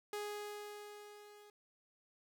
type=tone with level ramp; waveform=sawtooth; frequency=415.3 Hz; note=G#4; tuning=in tune; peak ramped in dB=-35 to -54 dBFS; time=0.13-1.5 s; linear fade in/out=2 ms; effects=12-bit